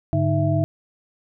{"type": "tone cluster", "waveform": "sine", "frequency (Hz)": [102.4, 145.9, 312.3, 664], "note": ["G#2", "D3", "D#4", "E5"], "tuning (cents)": [-24, -11, 7, 12], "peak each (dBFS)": [-22, -21, -25, -24], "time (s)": [0.13, 0.64], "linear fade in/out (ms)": 0, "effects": []}